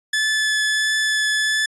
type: tone with vibrato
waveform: sawtooth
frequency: 1730 Hz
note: A6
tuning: 30 cents flat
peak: -14 dBFS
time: 0.13-1.66 s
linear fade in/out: 5 ms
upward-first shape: triangle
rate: 1.5 Hz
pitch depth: 10 cents each way
effects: resampled to 22050 Hz